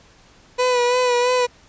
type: tone with vibrato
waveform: 30% pulse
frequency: 493.9 Hz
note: B4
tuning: in tune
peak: -13 dBFS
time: 0.58-1.47 s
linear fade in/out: 20 ms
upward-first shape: sine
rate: 3 Hz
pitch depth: 36 cents each way
effects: pink hiss -51 dBFS RMS until 1.68 s + resampled to 16000 Hz